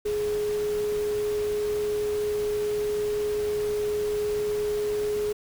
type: tone in noise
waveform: sine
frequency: 418.7 Hz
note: G#4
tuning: 14 cents sharp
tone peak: -24 dBFS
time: 0.05-5.33 s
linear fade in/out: 10 ms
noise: pink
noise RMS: -40 dBFS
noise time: 0.05-5.33 s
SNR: +13 dB
effects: none